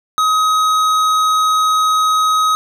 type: tone with tanh clipping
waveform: sine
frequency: 1265 Hz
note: D#6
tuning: 28 cents sharp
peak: -13 dBFS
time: 0.18-2.55 s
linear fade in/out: 0 ms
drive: 14 dB
effects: none